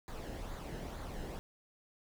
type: noise with flanger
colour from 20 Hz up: brown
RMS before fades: -43 dBFS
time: 0.08-1.39 s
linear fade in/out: 0 ms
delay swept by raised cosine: 0.35 to 0.88 ms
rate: 2.2 Hz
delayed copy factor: -0.5
effects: none